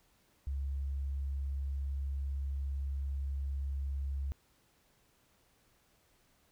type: tone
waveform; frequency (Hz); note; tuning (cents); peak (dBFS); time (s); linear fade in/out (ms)
sine; 68.8; C#2; -12; -33; 0.47-4.32; 0
effects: pink hiss -70 dBFS RMS until 6.51 s